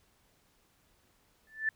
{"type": "tone with exponential growth", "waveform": "sine", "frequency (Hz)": 1760, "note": "A6", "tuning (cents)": 0, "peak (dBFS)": -24, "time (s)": [1.47, 1.69], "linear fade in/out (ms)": 2, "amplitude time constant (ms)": 47, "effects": ["pink hiss -69 dBFS RMS until 1.75 s"]}